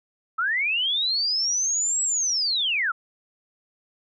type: linear two-way sweep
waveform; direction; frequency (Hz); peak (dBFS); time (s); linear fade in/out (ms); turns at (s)
sine; up then down; 1267 to 7800 to 1267; -21; 0.38-2.92; 10; 2.03
effects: none